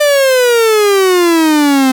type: exponential sweep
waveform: 45% pulse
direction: down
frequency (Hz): 598 to 257.4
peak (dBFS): -7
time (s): 0-1.92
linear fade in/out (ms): 10
effects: none